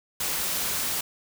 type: noise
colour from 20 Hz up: white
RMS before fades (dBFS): -28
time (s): 0.2-1.01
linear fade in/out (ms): 5
effects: none